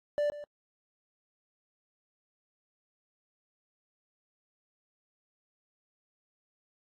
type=tone with echo; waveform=triangle; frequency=587.3 Hz; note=D5; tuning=in tune; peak=-24 dBFS; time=0.18-0.3 s; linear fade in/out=0 ms; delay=140 ms; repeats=1; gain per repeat=-14 dB; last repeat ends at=0.44 s; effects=AAC 64 kbps